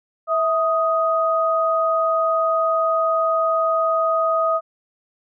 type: tone pair together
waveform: sine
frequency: 652 / 1248.7 Hz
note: E5 / D#6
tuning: -19 / +6 cents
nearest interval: major seventh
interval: 1125 cents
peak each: -19 dBFS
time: 0.27-4.61 s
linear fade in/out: 50 ms
effects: none